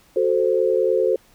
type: chord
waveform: sine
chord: F# diminished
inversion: none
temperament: equal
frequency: 370 / 440 / 523.3 Hz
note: F#4 / A4 / C5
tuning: 0 / 0 / 0 cents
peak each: -21 / -20 / -20 dBFS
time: 0.16-1.16 s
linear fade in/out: 5 ms
effects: pink hiss -55 dBFS RMS until 1.34 s